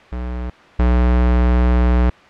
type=tone pair in turn; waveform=square; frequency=61.3 / 61.04 Hz; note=B1 / B1; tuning=-12 / -20 cents; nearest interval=unison; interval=8 cents; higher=first; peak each=-23 / -12 dBFS; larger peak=second; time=0.12-0.5 / 0.79-2.1 s; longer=second; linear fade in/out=5 ms; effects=white hiss -43 dBFS RMS until 2.29 s + low-pass 2000 Hz 12 dB/octave